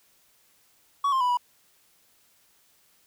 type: tone with pitch steps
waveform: triangle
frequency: 1125 / 1055 / 989 / 977 Hz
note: C#6 / C6 / B5 / B5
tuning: +25 / +14 / +2 / -19 cents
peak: -19 dBFS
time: 1.04-1.372 s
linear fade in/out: 5 ms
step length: 83 ms
effects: white hiss -63 dBFS RMS until 3.06 s